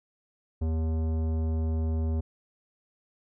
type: tone with tanh clipping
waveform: sine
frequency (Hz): 80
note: D#2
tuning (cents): +49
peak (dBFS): -27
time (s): 0.61-2.21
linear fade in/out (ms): 10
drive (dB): 15
effects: none